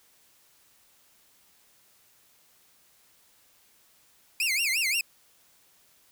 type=tone with vibrato; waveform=sawtooth; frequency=2400 Hz; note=D7; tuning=37 cents sharp; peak=-21 dBFS; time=4.4-5.01 s; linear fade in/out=2 ms; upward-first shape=sine; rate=5.7 Hz; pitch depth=270 cents each way; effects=white hiss -62 dBFS RMS until 6.11 s